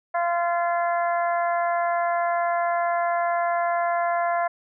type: harmonic tone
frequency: 344.4 Hz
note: F4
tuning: 24 cents flat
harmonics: 2 / 3 / 4 / 5 / 6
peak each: -22 / -28 / -32 / -33 / -38 dBFS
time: 0.14-4.48 s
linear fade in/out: 10 ms
effects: none